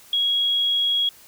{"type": "tone", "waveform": "sine", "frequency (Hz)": 3313, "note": "G#7", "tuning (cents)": -5, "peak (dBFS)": -18, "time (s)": [0.13, 1.09], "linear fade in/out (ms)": 2, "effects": ["white hiss -49 dBFS RMS until 1.27 s"]}